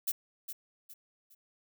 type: noise with echo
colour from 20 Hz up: violet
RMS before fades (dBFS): -31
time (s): 0.07-0.12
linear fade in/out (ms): 10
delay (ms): 410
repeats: 3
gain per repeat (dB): -9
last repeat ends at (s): 1.35
effects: none